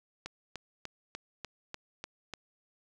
click train, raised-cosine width 0.2 ms, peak -22 dBFS, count 8, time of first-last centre 0.26-2.337 s, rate 3.37 Hz, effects none

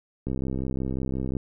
click train, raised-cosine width 3 ms, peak -17 dBFS, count 73, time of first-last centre 0.27-1.368 s, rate 65.6 Hz, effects none

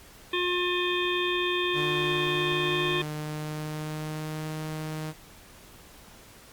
harmonic tone, 356.8 Hz, F4, 37 cents sharp, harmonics 1 / 3 / 5 / 7 / 9 / 10, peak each -28 / -33 / -34 / -32 / -34 / -34 dBFS, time 0.33-3.02 s, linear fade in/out 5 ms
sawtooth tone with pitch glide, 149.7 to 155.7 Hz, D3 to D#3, +33 to +2 cents, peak -28 dBFS, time 1.73-5.14 s, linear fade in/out 50 ms, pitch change +69 cents, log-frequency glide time 2.38-4.55 s
effects pink hiss -51 dBFS RMS until 6.52 s + Opus 48 kbps

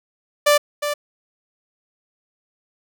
sawtooth tone with echo, 587.3 Hz, D5, in tune, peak -8 dBFS, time 0.46-0.58 s, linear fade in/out 10 ms, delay 360 ms, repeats 1, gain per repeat -9 dB, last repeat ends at 0.94 s, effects none

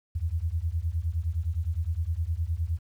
sine beating tone pair, 77.78 / 87.48 Hz, D#2 / F2, 0 / +3 cents, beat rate 9.7 Hz, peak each -29 dBFS, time 0.15-2.79 s, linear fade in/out 10 ms, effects 10-bit

